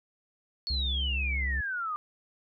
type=exponential sweep; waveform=sine; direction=down; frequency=4435 to 1191 Hz; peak=-30 dBFS; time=0.67-1.96 s; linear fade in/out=0 ms
type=tone; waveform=triangle; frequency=67 Hz; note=C2; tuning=42 cents sharp; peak=-27 dBFS; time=0.7-1.61 s; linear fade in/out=5 ms
effects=none